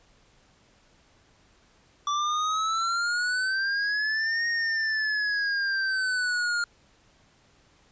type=exponential two-way sweep; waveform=square; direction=up then down; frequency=1158 to 1864.7 to 1409 Hz; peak=-25 dBFS; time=2.07-6.64 s; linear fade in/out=2 ms; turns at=4.47 s; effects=pink hiss -61 dBFS RMS until 7.91 s + resampled to 16000 Hz